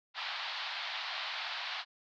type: band-pass noise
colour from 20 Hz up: white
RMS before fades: -39 dBFS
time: 0.14-1.85 s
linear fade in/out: 50 ms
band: 680 to 4400 Hz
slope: 48 dB/octave
effects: none